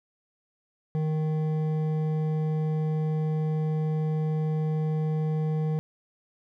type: tone with hard clipping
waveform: sine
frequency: 155.56 Hz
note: D#3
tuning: in tune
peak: -26 dBFS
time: 0.95-5.79 s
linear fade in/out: 0 ms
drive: 9 dB
effects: none